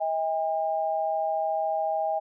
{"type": "tone pair together", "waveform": "sine", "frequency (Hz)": [639, 805.1], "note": ["D#5", "G5"], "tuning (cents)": [46, 46], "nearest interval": "major third", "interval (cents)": 400, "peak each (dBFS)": -27, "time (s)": [0, 2.2], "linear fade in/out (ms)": 20, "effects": []}